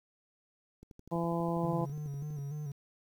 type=click train; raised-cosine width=3 ms; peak=-38 dBFS; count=20; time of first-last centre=0.83-2.387 s; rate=12.2 Hz
type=harmonic tone; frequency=168.8 Hz; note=E3; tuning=41 cents sharp; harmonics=1 / 2 / 3 / 4 / 5 / 6; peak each=-33 / -36 / -38 / -39 / -40 / -41 dBFS; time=1.11-1.86 s; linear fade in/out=20 ms
type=tone with vibrato; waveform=triangle; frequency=145.5 Hz; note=D3; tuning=16 cents flat; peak=-34 dBFS; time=1.63-2.72 s; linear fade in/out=5 ms; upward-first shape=square; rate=3.4 Hz; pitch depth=59 cents each way
effects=10-bit